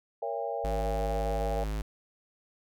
sine chord, A# diminished seventh, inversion none, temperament just, 466.2 / 559.4 / 671.3 / 805.5 Hz, A#4 / C#5 / E5 / G5, 0 / +16 / +31 / +47 cents, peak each -36 dBFS, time 0.22-1.64 s, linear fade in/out 5 ms
square tone, 52.6 Hz, G#1, 23 cents sharp, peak -31 dBFS, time 0.64-1.82 s, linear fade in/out 5 ms
effects none

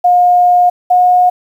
sine tone pair in turn, 714 / 722.3 Hz, F5 / F#5, +38 / -42 cents, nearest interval unison, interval 20 cents, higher second, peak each -5 dBFS, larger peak neither, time 0.04-0.7 / 0.9-1.3 s, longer first, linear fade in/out 10 ms, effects 7-bit

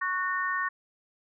sine chord, F# major, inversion second, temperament equal with one note detuned, 1108.7 / 1480 / 1828.4 Hz, C#6 / F#6 / A#6, 0 / 0 / -34 cents, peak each -30 / -34 / -30 dBFS, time 0.01-0.69 s, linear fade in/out 10 ms, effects none

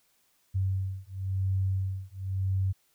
sine beating tone pair, 95 / 95.96 Hz, F#2 / G2, +46 / -36 cents, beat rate 0.96 Hz, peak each -30 dBFS, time 0.54-2.73 s, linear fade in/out 20 ms, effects white hiss -69 dBFS RMS until 2.94 s

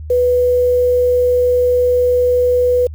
sine tone with quantisation, 493.9 Hz, B4, in tune, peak -10 dBFS, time 0.1-2.87 s, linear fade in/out 5 ms, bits 6, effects added 77 Hz sine -26 dBFS peak until 2.94 s

